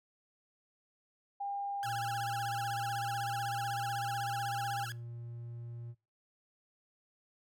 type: tone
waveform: sine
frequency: 802 Hz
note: G5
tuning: 39 cents sharp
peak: -35 dBFS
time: 1.4-4.85 s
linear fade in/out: 10 ms
type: tone with pitch glide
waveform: triangle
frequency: 116.5 to 118.19 Hz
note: A#2 to A#2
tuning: -1 to +24 cents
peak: -40 dBFS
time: 1.83-5.95 s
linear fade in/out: 50 ms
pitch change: +25 cents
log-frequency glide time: 2.6-3.79 s
type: tone with vibrato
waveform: sawtooth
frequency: 1496 Hz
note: F#6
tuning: 19 cents sharp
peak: -37 dBFS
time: 1.83-4.92 s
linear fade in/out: 0 ms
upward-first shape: sine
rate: 16 Hz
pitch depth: 220 cents each way
effects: noise-tail reverb RT60 0.3 s tail -21 dB re dry